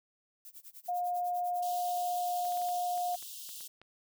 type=noise with tremolo; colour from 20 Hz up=violet; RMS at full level=-48 dBFS; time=0.45-2.8 s; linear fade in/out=0 ms; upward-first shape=sine; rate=10 Hz; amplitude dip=95%
type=tone; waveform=sine; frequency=712 Hz; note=F5; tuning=33 cents sharp; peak=-30 dBFS; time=0.88-3.16 s; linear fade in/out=10 ms
type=high-pass noise; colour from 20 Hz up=white; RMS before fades=-45 dBFS; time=1.62-3.68 s; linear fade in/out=10 ms; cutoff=2800 Hz; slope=96 dB/octave
type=clicks; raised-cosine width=0.3 ms; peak=-38 dBFS; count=11; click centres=2.452 / 2.522 / 2.573 / 2.617 / 2.688 / 2.977 / 3.144 / 3.226 / 3.491 / 3.607 / 3.816 s
effects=none